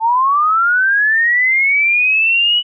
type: linear sweep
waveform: sine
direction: up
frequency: 876 to 2960 Hz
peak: -10 dBFS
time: 0-2.63 s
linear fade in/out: 50 ms
effects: none